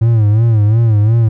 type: tone with vibrato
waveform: triangle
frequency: 110 Hz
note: A2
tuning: in tune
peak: -5 dBFS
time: 0.01-1.29 s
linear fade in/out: 10 ms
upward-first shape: sine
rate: 2.8 Hz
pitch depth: 110 cents each way
effects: none